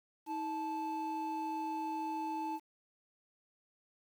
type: tone pair together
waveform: triangle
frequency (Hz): 318.4 / 873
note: D#4 / A5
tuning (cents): +40 / -14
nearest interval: octave + perfect fourth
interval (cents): 1746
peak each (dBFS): -38 / -35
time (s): 0.26-2.6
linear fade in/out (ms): 50
effects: 10-bit